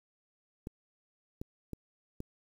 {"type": "clicks", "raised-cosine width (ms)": 3, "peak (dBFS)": -26, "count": 4, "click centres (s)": [0.671, 1.415, 1.733, 2.204], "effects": ["9-bit"]}